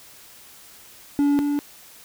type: tone pair in turn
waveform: triangle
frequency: 286.4 / 288.9 Hz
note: D4 / D4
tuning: -43 / -28 cents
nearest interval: unison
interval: 15 cents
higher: second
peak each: -14 / -18 dBFS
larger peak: first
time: 1.19-1.39 / 1.39-1.59 s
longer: neither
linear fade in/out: 0 ms
effects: white hiss -47 dBFS RMS until 2.04 s